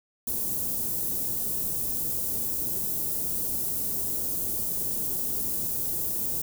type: band-stop noise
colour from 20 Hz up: white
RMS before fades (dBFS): -29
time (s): 0.27-6.42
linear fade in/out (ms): 5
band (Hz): 370 to 12000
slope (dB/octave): 12
effects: none